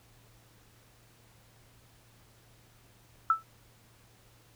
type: tone with exponential decay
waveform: sine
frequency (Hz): 1318.5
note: E6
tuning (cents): 0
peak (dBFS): -17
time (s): 3.3-3.43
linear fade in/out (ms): 2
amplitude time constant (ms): 27
effects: added 115 Hz sine -62 dBFS peak until 4.55 s + pink hiss -62 dBFS RMS until 4.55 s